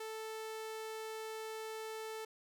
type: tone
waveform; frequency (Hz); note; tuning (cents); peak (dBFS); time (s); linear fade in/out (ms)
sawtooth; 440; A4; 0; -38; 0-2.25; 5
effects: none